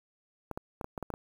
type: clicks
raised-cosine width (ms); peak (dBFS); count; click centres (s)
1; -22; 8; 0.513 / 0.575 / 0.812 / 0.844 / 0.978 / 1.027 / 1.103 / 1.139
effects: 8-bit